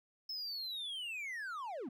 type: linear sweep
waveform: triangle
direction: down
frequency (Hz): 5260 to 207.7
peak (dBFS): -38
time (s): 0.29-1.89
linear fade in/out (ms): 5
effects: none